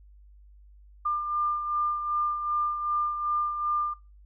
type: beating tone pair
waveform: sine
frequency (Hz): 1198 / 1200.6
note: D6 / D6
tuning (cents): +34 / +38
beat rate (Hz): 2.6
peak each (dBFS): -26 / -35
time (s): 1.05-3.94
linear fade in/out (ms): 10
effects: noise-tail reverb RT60 0.3 s tail -23 dB re dry + added 50 Hz sine -50 dBFS peak until 4.25 s